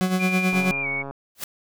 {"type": "tone with tremolo", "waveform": "40% pulse", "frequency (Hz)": 185, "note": "F#3", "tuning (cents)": 0, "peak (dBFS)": -17, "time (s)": [0.01, 0.71], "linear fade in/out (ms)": 0, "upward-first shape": "sine", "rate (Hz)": 9.2, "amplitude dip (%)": 60}
{"type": "tone with pitch glide", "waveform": "sine", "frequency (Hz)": [2400, 2226], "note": ["D7", "C#7"], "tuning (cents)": [37, 7], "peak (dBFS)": -24, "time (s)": [0.19, 1.03], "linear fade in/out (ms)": 20, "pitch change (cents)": -130, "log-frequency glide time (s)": [0.82, 0.87]}
{"type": "click train", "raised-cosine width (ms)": 1, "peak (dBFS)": -21, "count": 81, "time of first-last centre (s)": [0.53, 1.11], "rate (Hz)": 138}
{"type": "noise with exponential growth", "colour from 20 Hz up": "white", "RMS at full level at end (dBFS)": -25, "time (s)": [1.35, 1.44], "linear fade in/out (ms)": 2, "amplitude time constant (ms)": 18}
{"effects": []}